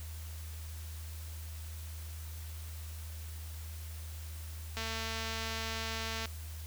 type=click train; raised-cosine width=0.2 ms; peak=-21 dBFS; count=334; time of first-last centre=4.77-6.257 s; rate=224 Hz; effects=added 79 Hz sine -41 dBFS peak until 6.66 s + white hiss -52 dBFS RMS until 6.66 s